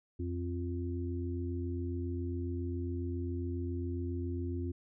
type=harmonic tone; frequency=87.31 Hz; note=F2; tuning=in tune; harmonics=1 / 3 / 4; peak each=-35 / -40 / -41 dBFS; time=0.19-4.72 s; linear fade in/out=10 ms; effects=none